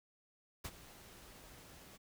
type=noise with ADSR envelope; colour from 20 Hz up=pink; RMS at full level=-42 dBFS; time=0.64-1.98 s; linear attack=12 ms; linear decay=45 ms; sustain=-15 dB; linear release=26 ms; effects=none